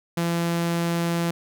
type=tone; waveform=sawtooth; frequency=169.7 Hz; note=F3; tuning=49 cents flat; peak=-18 dBFS; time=0.17-1.31 s; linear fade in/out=5 ms; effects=none